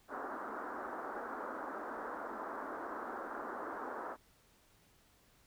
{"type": "band-pass noise", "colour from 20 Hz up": "white", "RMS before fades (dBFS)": -43, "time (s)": [0.08, 4.17], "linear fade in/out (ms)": 50, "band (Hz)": [230, 1500], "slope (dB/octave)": 48, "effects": ["pink hiss -68 dBFS RMS until 5.46 s"]}